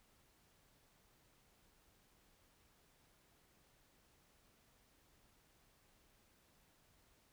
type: silence
effects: pink hiss -72 dBFS RMS until 7.32 s